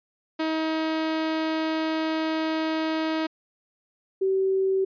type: tone pair in turn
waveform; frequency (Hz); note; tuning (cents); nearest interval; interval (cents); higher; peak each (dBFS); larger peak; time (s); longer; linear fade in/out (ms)
sawtooth / sine; 317.7 / 383.3; D#4 / G4; +36 / -39; minor third; 325; second; -20; neither; 0.39-3.27 / 4.21-4.85; first; 10
effects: resampled to 11025 Hz